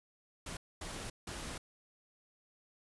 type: noise bursts at uneven times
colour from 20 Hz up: pink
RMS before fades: -43 dBFS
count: 3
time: 0.46-0.57 / 0.81-1.1 / 1.27-1.58 s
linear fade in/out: 5 ms
effects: resampled to 24000 Hz